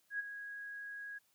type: tone with ADSR envelope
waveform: sine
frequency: 1652 Hz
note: G#6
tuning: 10 cents flat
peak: -33 dBFS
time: 0.1-1.19 s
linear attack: 94 ms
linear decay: 19 ms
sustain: -10 dB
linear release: 17 ms
effects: white hiss -74 dBFS RMS until 1.34 s + high-pass 80 Hz 12 dB/octave